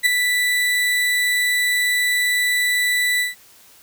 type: tone with ADSR envelope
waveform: 35% pulse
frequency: 1975.5 Hz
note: B6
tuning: in tune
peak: -8 dBFS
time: 0.03-3.35 s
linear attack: 32 ms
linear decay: 4 ms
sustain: -7 dB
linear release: 150 ms
effects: white hiss -49 dBFS RMS until 3.82 s